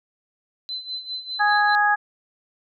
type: tone with tremolo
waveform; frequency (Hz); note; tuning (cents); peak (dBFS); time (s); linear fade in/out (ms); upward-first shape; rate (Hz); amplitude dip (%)
sine; 4044; B7; +40; -26; 0.69-1.75; 0; sine; 5; 75
type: harmonic tone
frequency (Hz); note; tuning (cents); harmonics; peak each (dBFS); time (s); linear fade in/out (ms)
415.3; G#4; 0; 2 / 3 / 4; -19 / -25 / -19; 1.39-1.96; 20
effects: none